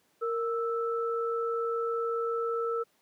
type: tone pair together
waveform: sine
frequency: 463.6 / 1318.5 Hz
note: A#4 / E6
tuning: -10 / 0 cents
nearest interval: octave + tritone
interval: 1810 cents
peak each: -29 / -33 dBFS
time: 0.21-2.84 s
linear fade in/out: 20 ms
effects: pink hiss -69 dBFS RMS until 3.01 s + high-pass 200 Hz 12 dB/octave